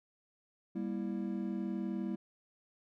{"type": "chord", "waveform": "triangle", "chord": "E diminished", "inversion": "first", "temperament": "just", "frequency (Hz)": [197.78, 237.3, 329.6], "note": ["G3", "Bb3", "E4"], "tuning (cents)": [16, 31, 0], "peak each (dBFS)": [-35, -38, -38], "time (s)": [0.75, 2.16], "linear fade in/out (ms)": 10, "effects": []}